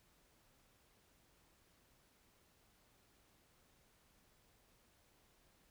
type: silence
effects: pink hiss -72 dBFS RMS until 5.7 s